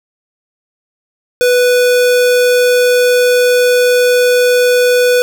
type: tone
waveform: square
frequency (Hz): 493.9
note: B4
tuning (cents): 0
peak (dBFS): -8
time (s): 1.41-5.22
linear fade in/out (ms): 0
effects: none